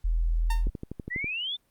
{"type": "tone", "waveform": "sine", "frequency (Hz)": 41.2, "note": "E1", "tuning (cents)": 0, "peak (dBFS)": -22, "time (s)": [0.04, 0.7], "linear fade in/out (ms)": 10}
{"type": "tone with exponential decay", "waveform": "sawtooth", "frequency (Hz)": 910, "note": "A#5", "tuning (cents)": -42, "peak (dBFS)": -25, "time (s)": [0.5, 0.67], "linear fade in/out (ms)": 5, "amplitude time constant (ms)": 36}
{"type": "click train", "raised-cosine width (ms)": 3, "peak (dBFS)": -22, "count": 8, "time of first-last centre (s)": [0.67, 1.244], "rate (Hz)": 12.2}
{"type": "exponential sweep", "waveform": "sine", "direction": "up", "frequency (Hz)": [1885, 3613], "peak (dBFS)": -29, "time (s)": [1.1, 1.57], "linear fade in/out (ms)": 20}
{"effects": ["pink hiss -70 dBFS RMS until 1.7 s", "Opus 48 kbps"]}